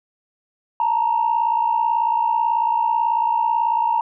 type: tone pair together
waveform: sine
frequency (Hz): 880 / 938.2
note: A5 / A#5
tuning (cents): 0 / +11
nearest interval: minor second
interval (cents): 111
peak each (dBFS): -20 / -17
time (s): 0.8-4.01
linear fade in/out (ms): 2
effects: tanh soft clip ceiling -10 dBFS

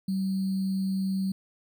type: tone with sample-and-hold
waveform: sine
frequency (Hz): 191.3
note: G3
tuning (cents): -42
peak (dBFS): -25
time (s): 0.08-1.32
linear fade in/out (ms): 5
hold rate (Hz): 4410
effects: none

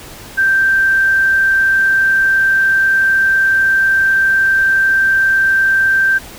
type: tone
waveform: sine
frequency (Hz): 1568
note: G6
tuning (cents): 0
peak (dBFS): -9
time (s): 0.37-6.19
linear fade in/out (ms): 20
effects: pink hiss -34 dBFS RMS until 6.38 s

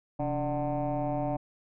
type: tone with frequency modulation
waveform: sine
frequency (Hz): 440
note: A4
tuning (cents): 0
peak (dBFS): -26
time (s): 0.19-1.37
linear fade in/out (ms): 10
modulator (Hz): 153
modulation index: 2.5
effects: tanh soft clip ceiling -24 dBFS

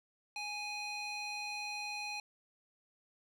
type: tone with band-pass filter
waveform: square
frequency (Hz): 830.6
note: G#5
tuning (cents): 0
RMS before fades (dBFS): -41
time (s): 0.36-2.2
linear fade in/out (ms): 2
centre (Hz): 3200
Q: 1.7
effects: none

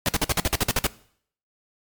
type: noise bursts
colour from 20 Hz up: pink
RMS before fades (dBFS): -21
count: 11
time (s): 0.06-0.867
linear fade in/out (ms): 0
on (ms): 27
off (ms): 51
effects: noise-tail reverb RT60 0.6 s tail -20 dB re dry + MP3 96 kbps

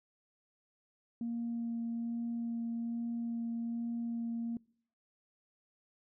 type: tone with vibrato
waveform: sine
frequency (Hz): 233.1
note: A#3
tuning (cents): 0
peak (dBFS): -33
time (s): 1.21-4.57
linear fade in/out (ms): 2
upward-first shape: sine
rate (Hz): 1.2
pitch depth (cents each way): 9
effects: noise-tail reverb RT60 0.6 s tail -26 dB re dry + tanh soft clip ceiling -30 dBFS

